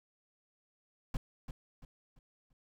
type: noise with echo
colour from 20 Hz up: brown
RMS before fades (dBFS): -33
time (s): 1.14-1.17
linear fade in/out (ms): 2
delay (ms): 340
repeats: 4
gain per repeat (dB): -9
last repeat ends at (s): 2.53
effects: none